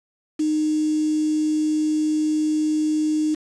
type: tone with quantisation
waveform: sine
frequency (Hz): 307.2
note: D#4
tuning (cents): -22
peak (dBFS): -18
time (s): 0.39-3.35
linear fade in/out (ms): 10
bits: 6
effects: resampled to 22050 Hz